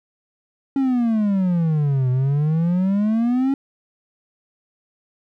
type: exponential two-way sweep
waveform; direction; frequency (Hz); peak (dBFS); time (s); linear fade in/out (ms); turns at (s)
triangle; down then up; 277.2 to 125.1 to 277.2; -14; 0.76-3.54; 2; 2.1
effects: none